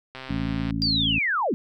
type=click train; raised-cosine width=0.3 ms; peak=-21 dBFS; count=74; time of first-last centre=0.15-0.707 s; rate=131 Hz
type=harmonic tone; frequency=55 Hz; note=A1; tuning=in tune; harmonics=1 / 2 / 3 / 4 / 5; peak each=-33 / -32 / -30 / -31 / -29 dBFS; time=0.29-1.19 s; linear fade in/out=10 ms
type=linear sweep; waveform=sine; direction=down; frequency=4824 to 178.9 Hz; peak=-21 dBFS; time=0.82-1.54 s; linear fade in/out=0 ms
effects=none